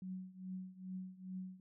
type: tone with tremolo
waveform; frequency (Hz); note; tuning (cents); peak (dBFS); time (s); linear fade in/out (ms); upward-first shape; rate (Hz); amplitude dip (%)
sine; 186.1; F#3; +10; -40; 0.02-1.6; 2; triangle; 2.4; 90
effects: none